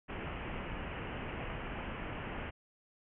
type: low-pass noise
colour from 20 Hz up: pink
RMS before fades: -41 dBFS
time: 0.08-2.51 s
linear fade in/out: 20 ms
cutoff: 3000 Hz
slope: 96 dB/octave
effects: none